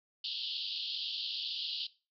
pink band-pass noise, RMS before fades -38 dBFS, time 0.24-1.87 s, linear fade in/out 5 ms, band 2900 to 4800 Hz, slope 96 dB/octave, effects noise-tail reverb RT60 0.3 s tail -18 dB re dry

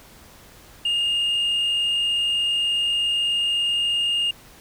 sine tone with frequency modulation, 2831 Hz, F7, 23 cents sharp, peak -17 dBFS, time 0.85-4.31 s, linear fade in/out 5 ms, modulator 43.3 Hz, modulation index 0.66, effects tanh soft clip ceiling -18 dBFS + pink hiss -48 dBFS RMS until 4.6 s

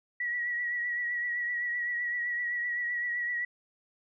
sine tone with vibrato, 1928 Hz, B6, 42 cents flat, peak -29 dBFS, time 0.2-3.45 s, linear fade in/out 5 ms, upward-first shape triangle, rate 7.8 Hz, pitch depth 39 cents each way, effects none

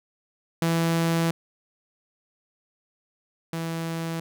sawtooth tone pair in turn, 165.9 / 164.75 Hz, E3 / E3, +11 / -1 cents, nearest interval unison, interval 12 cents, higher first, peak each -17 / -24 dBFS, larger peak first, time 0.62-1.31 / 3.53-4.2 s, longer first, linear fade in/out 2 ms, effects none

